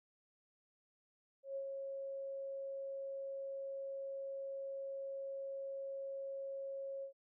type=tone with ADSR envelope; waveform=sine; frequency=546 Hz; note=C#5; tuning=26 cents flat; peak=-38 dBFS; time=1.43-7.13 s; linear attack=130 ms; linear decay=78 ms; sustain=-3 dB; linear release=100 ms; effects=none